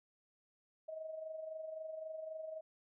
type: tone with amplitude modulation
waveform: sine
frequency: 634 Hz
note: D#5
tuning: 32 cents sharp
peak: -40 dBFS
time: 0.88-2.61 s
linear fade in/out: 10 ms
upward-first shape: sine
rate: 23.8 Hz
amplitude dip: 55%
effects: none